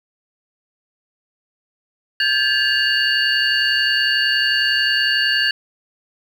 sine tone cluster, 1589 / 1720 / 2832 / 4486 Hz, G6 / A6 / F7 / C#8, +23 / -40 / +23 / +20 cents, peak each -20 dBFS, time 2.2-5.51 s, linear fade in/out 2 ms, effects tanh soft clip ceiling -5 dBFS + 7-bit

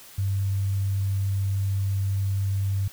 sine tone, 98 Hz, G2, in tune, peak -22 dBFS, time 0.18-2.88 s, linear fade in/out 5 ms, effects white hiss -47 dBFS RMS until 2.92 s

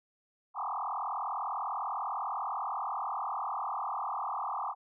sine tone with frequency modulation, 993 Hz, B5, 9 cents sharp, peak -32 dBFS, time 0.54-4.75 s, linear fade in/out 50 ms, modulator 40.1 Hz, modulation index 6.1, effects none

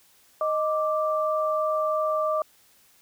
sine tone pair together, 622.3 / 1174.7 Hz, D#5 / D6, 0 / 0 cents, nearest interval major seventh, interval 1100 cents, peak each -24 / -26 dBFS, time 0.41-2.42 s, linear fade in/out 2 ms, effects white hiss -59 dBFS RMS until 3.01 s

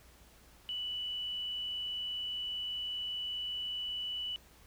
sine tone, 2965 Hz, F#7, 3 cents sharp, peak -35 dBFS, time 0.69-4.36 s, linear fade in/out 0 ms, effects added 60 Hz sine -61 dBFS peak until 4.66 s + pink hiss -61 dBFS RMS until 4.66 s

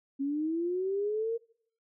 sine linear sweep, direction up, 270.3 to 466.2 Hz, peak -28 dBFS, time 0.19-1.38 s, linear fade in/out 20 ms, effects noise-tail reverb RT60 0.6 s tail -23 dB re dry

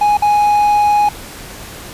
triangle tone with dropouts, 830.6 Hz, G#5, in tune, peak -7 dBFS, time 0.01-1.09 s, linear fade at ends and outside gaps 5 ms, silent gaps 0.172-0.221 s, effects pink hiss -32 dBFS RMS until 1.93 s + resampled to 32000 Hz

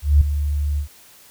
sine tone with ADSR envelope, 72.9 Hz, D2, 12 cents flat, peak -7 dBFS, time 0.02-0.88 s, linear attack 190 ms, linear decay 6 ms, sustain -11 dB, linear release 96 ms, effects white hiss -48 dBFS RMS until 1.3 s

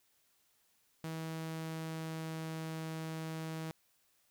sawtooth tone with pitch glide, 161.1 to 160.17 Hz, E3 to E3, -39 to -49 cents, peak -35 dBFS, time 1.04-3.71 s, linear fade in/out 0 ms, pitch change -10 cents, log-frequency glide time 1.37-2.77 s, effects white hiss -73 dBFS RMS until 4.3 s

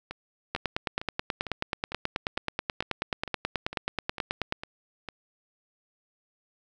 two click trains, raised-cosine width 0.3 ms, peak -11 / -20 dBFS, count 38 / 12, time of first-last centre 0.55-4.524 / 0.11-5.087 s, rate 9.31 / 2.21 Hz, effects none

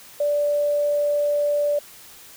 sine tone, 584 Hz, D5, 10 cents flat, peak -18 dBFS, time 0.2-1.79 s, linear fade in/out 5 ms, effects white hiss -45 dBFS RMS until 2.36 s

